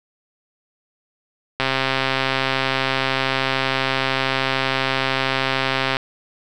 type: click train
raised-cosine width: 0.3 ms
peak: -3 dBFS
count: 582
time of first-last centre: 1.6-5.968 s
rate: 133 Hz
effects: none